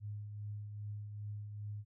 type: tone with tremolo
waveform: sine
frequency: 104.1 Hz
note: G#2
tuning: 5 cents sharp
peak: -39 dBFS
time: 0-1.85 s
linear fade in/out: 50 ms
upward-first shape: triangle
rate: 2.5 Hz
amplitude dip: 45%
effects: none